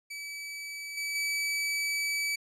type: tone with level steps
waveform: sawtooth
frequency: 2295 Hz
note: D7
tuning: 40 cents flat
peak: -34 / -28 / -25 dBFS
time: 0.1-2.36 s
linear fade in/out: 10 ms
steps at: 0.97 / 1.15 s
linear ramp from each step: 5 ms
effects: low-pass 11000 Hz 12 dB/octave